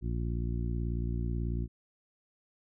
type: harmonic tone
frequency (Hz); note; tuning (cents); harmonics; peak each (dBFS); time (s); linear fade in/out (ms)
58.27; A#1; 0; 1 / 2 / 3 / 4 / 5 / 6; -32 / -35 / -40 / -42 / -46 / -45; 0.01-1.68; 50
effects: none